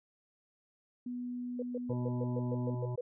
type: tone with pitch glide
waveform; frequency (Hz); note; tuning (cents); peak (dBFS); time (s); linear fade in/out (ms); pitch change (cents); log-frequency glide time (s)
sine; 245.8 to 247.4; B3 to B3; -8 to +3; -36; 1.06-2.75; 5; +11; 2.49-2.59
type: tone bursts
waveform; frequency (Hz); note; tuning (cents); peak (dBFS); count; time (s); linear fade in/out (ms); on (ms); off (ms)
sine; 492.1; B4; -6; -34; 10; 1.59-3.01; 5; 34; 120
type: harmonic tone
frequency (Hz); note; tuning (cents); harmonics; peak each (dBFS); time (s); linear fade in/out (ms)
123.47; B2; 0; 1 / 3 / 5 / 7 / 8; -34 / -44 / -48 / -51 / -52; 1.89-2.96; 10
effects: none